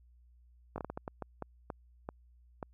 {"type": "slowing click train", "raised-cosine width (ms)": 1, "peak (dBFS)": -24, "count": 12, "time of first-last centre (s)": [0.76, 2.628], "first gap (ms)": 20, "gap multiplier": 1.39, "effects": ["added 60 Hz sine -59 dBFS peak until 2.73 s"]}